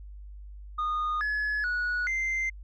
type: tone with pitch steps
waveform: sine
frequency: 1229 / 1702 / 1463 / 2084 Hz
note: D#6 / G#6 / F#6 / C7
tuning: -22 / +42 / -20 / -7 cents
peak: -24 dBFS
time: 0.78-2.5 s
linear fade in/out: 10 ms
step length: 430 ms
effects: tanh soft clip ceiling -25 dBFS + added 50 Hz sine -41 dBFS peak until 2.63 s